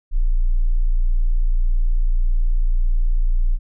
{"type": "tone", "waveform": "sine", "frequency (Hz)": 29.14, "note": "A#0", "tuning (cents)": 0, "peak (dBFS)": -13, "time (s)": [0.11, 3.59], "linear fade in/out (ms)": 50, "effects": []}